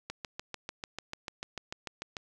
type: click train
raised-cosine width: 0.2 ms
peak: -20 dBFS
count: 15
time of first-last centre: 0.1-2.168 s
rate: 6.77 Hz
effects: none